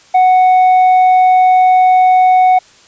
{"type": "tone with tanh clipping", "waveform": "triangle", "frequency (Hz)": 740, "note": "F#5", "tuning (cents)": 0, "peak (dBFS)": -6, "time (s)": [0.14, 2.59], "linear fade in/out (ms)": 10, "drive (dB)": 8, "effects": ["white hiss -44 dBFS RMS until 2.87 s", "resampled to 16000 Hz"]}